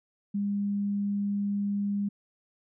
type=tone; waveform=sine; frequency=202.2 Hz; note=G#3; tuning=46 cents flat; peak=-26 dBFS; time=0.34-2.09 s; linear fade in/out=10 ms; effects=none